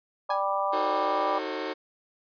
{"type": "harmonic tone", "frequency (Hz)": 196.4, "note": "G3", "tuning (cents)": 4, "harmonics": [3, 4, 5, 6], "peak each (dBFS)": [-30, -30, -30, -30], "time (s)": [0.29, 1.39], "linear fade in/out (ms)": 10}
{"type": "tone with exponential decay", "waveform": "30% pulse", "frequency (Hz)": 830.6, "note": "G#5", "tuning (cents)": 0, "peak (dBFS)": -25, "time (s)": [0.3, 0.45], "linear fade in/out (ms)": 5, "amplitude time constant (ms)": 32}
{"type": "chord", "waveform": "sawtooth", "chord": "D# diminished seventh", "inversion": "none", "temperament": "just", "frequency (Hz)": [311.1, 373.4, 448, 537.6], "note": ["D#4", "F#4", "A4", "C5"], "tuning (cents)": [0, 16, 31, 47], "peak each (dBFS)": -32, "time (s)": [0.72, 1.74], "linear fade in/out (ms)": 20}
{"effects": ["resampled to 11025 Hz"]}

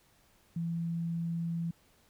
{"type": "tone", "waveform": "sine", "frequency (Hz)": 167.8, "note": "E3", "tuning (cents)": 31, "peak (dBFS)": -31, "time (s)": [0.56, 1.71], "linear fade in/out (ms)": 5, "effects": ["pink hiss -66 dBFS RMS until 2.09 s"]}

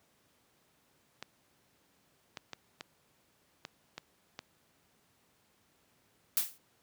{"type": "clicks", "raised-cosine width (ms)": 0.2, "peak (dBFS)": -23, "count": 7, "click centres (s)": [1.226, 2.372, 2.533, 2.809, 3.651, 3.98, 4.391]}
{"type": "noise with exponential decay", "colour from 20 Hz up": "blue", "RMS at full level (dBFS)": -25, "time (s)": [6.37, 6.58], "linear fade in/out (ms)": 1, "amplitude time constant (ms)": 44}
{"effects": ["pink hiss -70 dBFS RMS until 6.82 s", "high-pass 100 Hz 12 dB/octave"]}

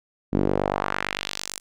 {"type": "tone with band-pass filter sweep", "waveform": "sawtooth", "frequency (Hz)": 48.87, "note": "G1", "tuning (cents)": -5, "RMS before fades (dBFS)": -26, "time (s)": [0.32, 1.6], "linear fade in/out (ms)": 20, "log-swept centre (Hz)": [250, 9100], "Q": 1.5, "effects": []}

